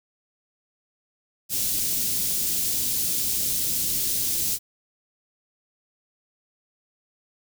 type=band-stop noise; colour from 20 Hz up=white; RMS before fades=-25 dBFS; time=1.49-4.59 s; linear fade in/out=50 ms; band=280 to 4500 Hz; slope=12 dB/octave; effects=none